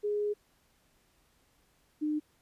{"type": "tone pair in turn", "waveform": "sine", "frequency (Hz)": [415.3, 302.7], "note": ["G#4", "D#4"], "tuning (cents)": [0, -48], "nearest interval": "perfect fourth", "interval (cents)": 548, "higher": "first", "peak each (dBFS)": -28, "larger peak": "neither", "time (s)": [[0.03, 0.34], [2.01, 2.2]], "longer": "first", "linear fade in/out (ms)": 20, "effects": ["pink hiss -69 dBFS RMS until 2.41 s", "resampled to 32000 Hz"]}